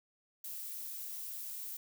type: noise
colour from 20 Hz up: violet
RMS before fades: -43 dBFS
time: 0.44-1.77 s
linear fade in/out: 5 ms
effects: none